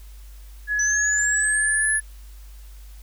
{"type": "tone with pitch glide", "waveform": "sine", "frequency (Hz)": [1689, 1729.5], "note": ["G#6", "A6"], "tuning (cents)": [29, -30], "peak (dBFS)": -20, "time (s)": [0.67, 2.01], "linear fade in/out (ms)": 50, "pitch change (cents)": 41, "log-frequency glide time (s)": [1.15, 1.82]}
{"type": "exponential sweep", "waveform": "sine", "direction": "up", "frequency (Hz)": [5920, 10548], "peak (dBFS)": -22, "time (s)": [0.79, 2], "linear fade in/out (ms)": 5}
{"effects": ["added 50 Hz sine -39 dBFS peak until 3.02 s", "white hiss -54 dBFS RMS until 3.02 s"]}